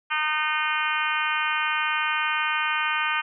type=harmonic tone; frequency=306.5 Hz; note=D#4; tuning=26 cents flat; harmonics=3 / 4 / 5 / 6 / 7 / 8 / 9 / 10; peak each=-31 / -28 / -28 / -33 / -32 / -30 / -34 / -34 dBFS; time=0.1-3.22 s; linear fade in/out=20 ms; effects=none